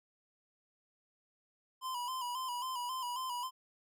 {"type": "tone with vibrato", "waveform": "square", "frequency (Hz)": 1003, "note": "B5", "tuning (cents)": 26, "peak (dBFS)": -37, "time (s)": [1.81, 3.51], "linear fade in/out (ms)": 50, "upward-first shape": "square", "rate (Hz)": 3.7, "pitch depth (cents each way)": 55, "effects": []}